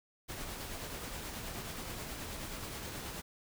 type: noise with tremolo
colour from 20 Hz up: pink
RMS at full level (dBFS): -41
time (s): 0.28-3.22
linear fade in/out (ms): 20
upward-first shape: triangle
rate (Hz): 9.4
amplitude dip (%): 35
effects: none